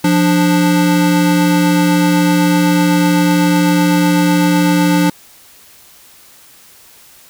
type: tone pair together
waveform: square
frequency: 175.29 / 294.8 Hz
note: F3 / D4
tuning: +7 / +7 cents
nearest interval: major sixth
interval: 900 cents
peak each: -13 dBFS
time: 0.04-5.1 s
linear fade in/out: 5 ms
effects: white hiss -43 dBFS RMS until 7.29 s